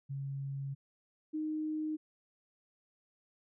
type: tone pair in turn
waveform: sine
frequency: 137.8 / 309.4 Hz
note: C#3 / D#4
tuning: -10 / -10 cents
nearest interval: octave + major second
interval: 1400 cents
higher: second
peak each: -36 / -33 dBFS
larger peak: second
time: 0.09-0.75 / 1.33-1.97 s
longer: first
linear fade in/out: 20 ms
effects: none